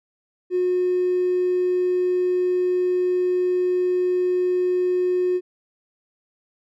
triangle tone with hard clipping, 362.3 Hz, F#4, 36 cents flat, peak -18 dBFS, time 0.5-5.41 s, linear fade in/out 50 ms, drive 3 dB, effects none

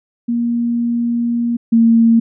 sine tone pair in turn, 236.2 / 229.1 Hz, A#3 / A#3, +23 / -30 cents, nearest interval minor second, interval 53 cents, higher first, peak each -14 / -7 dBFS, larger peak second, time 0.28-1.57 / 1.72-2.2 s, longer first, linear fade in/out 10 ms, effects none

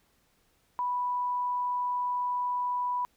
sine tone, 986 Hz, B5, 3 cents flat, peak -27 dBFS, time 0.79-3.05 s, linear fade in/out 0 ms, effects pink hiss -69 dBFS RMS until 3.16 s

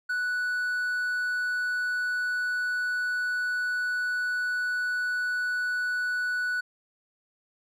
triangle tone, 1480 Hz, F#6, in tune, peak -24 dBFS, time 0.09-6.61 s, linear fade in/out 10 ms, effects none

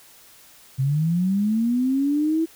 sine linear sweep, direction up, 128.7 to 329.6 Hz, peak -18 dBFS, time 0.78-2.46 s, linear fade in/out 20 ms, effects white hiss -50 dBFS RMS until 2.55 s

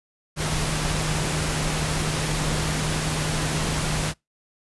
sine tone in noise, 154.6 Hz, D#3, 11 cents flat, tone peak -27 dBFS, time 0.36-4.14 s, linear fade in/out 50 ms, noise pink, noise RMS -26 dBFS, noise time 0.36-4.14 s, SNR -4 dB, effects noise-tail reverb RT60 0.2 s tail -26 dB re dry + resampled to 24000 Hz

